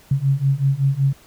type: beating tone pair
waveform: sine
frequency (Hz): 134.6 / 139.9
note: C3 / C#3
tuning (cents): +49 / +16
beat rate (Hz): 5.3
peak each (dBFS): -19 / -18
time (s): 0.11-1.13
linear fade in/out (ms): 5
effects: pink hiss -50 dBFS RMS until 1.26 s